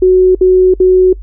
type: tone bursts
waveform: sine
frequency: 370 Hz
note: F#4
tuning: in tune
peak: -3 dBFS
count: 3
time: 0.02-1.13 s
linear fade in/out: 5 ms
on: 330 ms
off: 60 ms
effects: noise-tail reverb RT60 0.1 s tail -22 dB re dry + added 48 Hz sine -24 dBFS peak until 1.22 s